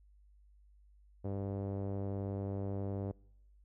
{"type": "tone with low-pass filter", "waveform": "sawtooth", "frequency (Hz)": 98.7, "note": "G2", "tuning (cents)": 12, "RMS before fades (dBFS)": -38, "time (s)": [1.24, 3.12], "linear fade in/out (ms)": 10, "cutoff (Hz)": 550, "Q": 1.7, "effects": ["noise-tail reverb RT60 0.8 s tail -26 dB re dry", "added 50 Hz sine -60 dBFS peak until 3.64 s"]}